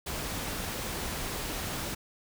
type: noise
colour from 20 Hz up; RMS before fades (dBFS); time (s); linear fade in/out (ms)
pink; -35; 0.06-1.95; 10
effects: none